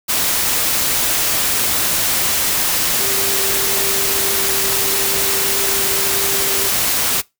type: tone in noise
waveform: sine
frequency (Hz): 393.1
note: G4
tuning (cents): +5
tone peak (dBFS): -27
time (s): 2.99-6.69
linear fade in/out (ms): 20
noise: white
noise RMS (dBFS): -17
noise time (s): 0.08-7.22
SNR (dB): -13
effects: noise-tail reverb RT60 0.2 s tail -22 dB re dry